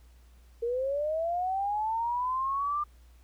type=linear sweep; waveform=sine; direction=up; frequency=458.3 to 1200 Hz; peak=-27 dBFS; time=0.62-2.84 s; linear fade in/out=10 ms; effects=added 60 Hz sine -53 dBFS peak until 3.23 s + pink hiss -66 dBFS RMS until 3.23 s